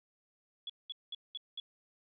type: tone bursts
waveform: sine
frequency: 3384 Hz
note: G#7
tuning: 32 cents sharp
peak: -38 dBFS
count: 5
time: 0.67-1.6 s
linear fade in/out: 2 ms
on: 26 ms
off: 200 ms
effects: none